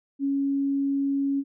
sine tone, 277.2 Hz, C#4, in tune, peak -22 dBFS, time 0.19-1.44 s, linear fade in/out 50 ms, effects none

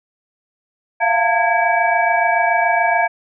sine tone cluster, 681 / 708 / 902 / 1648 / 2294 Hz, F5 / F5 / A5 / G#6 / D7, -44 / +23 / +43 / -14 / -41 cents, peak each -19 / -19 / -19 / -20 / -21 dBFS, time 1-3.08 s, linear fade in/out 20 ms, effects none

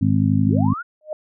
harmonic tone, 51.91 Hz, G#1, in tune, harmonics 2 / 3 / 4 / 5, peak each -19 / -21 / -20 / -20 dBFS, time 0.01-0.74 s, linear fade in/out 10 ms
sine linear sweep, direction up, 65.41 to 1500 Hz, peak -26 dBFS, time 0.43-0.83 s, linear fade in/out 20 ms
sine tone with exponential growth, 614 Hz, D#5, 23 cents flat, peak -20 dBFS, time 1.01-1.13 s, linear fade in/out 2 ms, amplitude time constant 24 ms
effects none

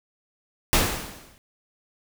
pink noise with exponential decay, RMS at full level -17 dBFS, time 0.73-1.38 s, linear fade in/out 0 ms, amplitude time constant 140 ms, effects none

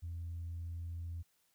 sine tone, 84.6 Hz, E2, 45 cents sharp, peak -38 dBFS, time 0.02-1.23 s, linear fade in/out 20 ms, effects tanh soft clip ceiling -36 dBFS + white hiss -75 dBFS RMS until 1.54 s

